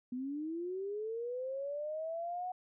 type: linear sweep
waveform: sine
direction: up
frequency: 243.6 to 740 Hz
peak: -36 dBFS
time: 0.12-2.52 s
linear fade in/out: 5 ms
effects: none